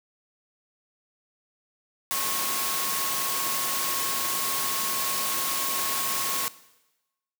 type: tone in noise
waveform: sine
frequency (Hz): 1092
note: C#6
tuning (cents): -26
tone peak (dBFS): -34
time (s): 2.11-6.48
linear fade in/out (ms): 0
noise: white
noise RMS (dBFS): -28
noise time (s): 2.11-6.48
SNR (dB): -9
effects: noise-tail reverb RT60 1.0 s tail -18 dB re dry + high-pass 150 Hz 12 dB/octave